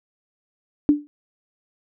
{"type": "tone with exponential decay", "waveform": "sine", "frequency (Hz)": 293.7, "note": "D4", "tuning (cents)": 0, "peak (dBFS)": -8, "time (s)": [0.89, 1.07], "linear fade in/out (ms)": 0, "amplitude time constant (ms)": 37, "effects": []}